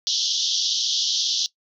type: band-pass noise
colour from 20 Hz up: pink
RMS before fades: -23 dBFS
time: 0.07-1.46 s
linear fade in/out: 0 ms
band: 3100 to 6200 Hz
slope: 96 dB/octave
effects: noise-tail reverb RT60 0.1 s tail -19 dB re dry